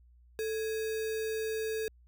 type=tone with sample-and-hold; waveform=sine; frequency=440 Hz; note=A4; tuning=in tune; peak=-31 dBFS; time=0.39-1.88 s; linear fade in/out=0 ms; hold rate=2100 Hz; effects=added 60 Hz sine -57 dBFS peak until 2.07 s